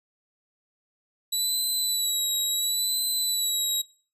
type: tone with vibrato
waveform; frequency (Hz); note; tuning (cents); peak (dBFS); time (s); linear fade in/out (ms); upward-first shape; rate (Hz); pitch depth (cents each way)
20% pulse; 3933; B7; -8; -18; 1.32-3.82; 10; sine; 0.72; 44
effects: noise-tail reverb RT60 0.4 s tail -21 dB re dry + resampled to 32000 Hz